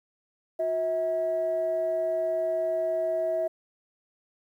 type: tone pair together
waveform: sine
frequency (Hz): 362.6 / 646.1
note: F#4 / E5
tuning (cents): -35 / -35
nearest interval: minor seventh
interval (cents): 1000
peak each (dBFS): -33 / -24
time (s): 0.59-3.48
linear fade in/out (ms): 10
effects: tanh soft clip ceiling -19 dBFS + 10-bit